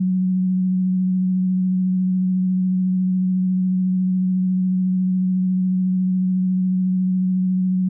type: tone with vibrato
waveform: sine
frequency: 185 Hz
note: F#3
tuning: in tune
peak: -16 dBFS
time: 0-7.89 s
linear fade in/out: 10 ms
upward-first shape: sine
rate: 14 Hz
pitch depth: 16 cents each way
effects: none